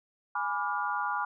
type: chord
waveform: sine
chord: G# diminished seventh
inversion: none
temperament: equal with one note detuned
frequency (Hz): 830.6 / 987.8 / 1174.7 / 1417.2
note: G#5 / B5 / D6 / F6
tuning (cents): 0 / 0 / 0 / +25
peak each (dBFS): -34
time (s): 0.35-1.25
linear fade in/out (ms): 5
effects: none